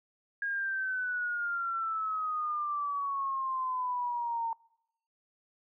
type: exponential sweep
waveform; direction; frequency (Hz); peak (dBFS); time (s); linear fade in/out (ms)
sine; down; 1636 to 909; -30; 0.42-4.53; 2
effects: noise-tail reverb RT60 0.8 s tail -25 dB re dry